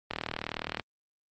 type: click train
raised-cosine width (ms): 0.3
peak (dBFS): -15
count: 28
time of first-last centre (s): 0.11-0.797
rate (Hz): 39.3
effects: high-pass 80 Hz 12 dB/octave + Opus 32 kbps